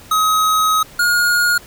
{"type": "tone pair in turn", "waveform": "square", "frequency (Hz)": [1268, 1432.4], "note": ["D#6", "F6"], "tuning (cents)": [32, 43], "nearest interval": "major second", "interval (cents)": 211, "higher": "second", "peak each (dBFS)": -13, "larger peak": "neither", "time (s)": [[0.11, 0.83], [0.99, 1.58]], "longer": "first", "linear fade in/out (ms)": 5, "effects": ["pink hiss -41 dBFS RMS until 1.66 s"]}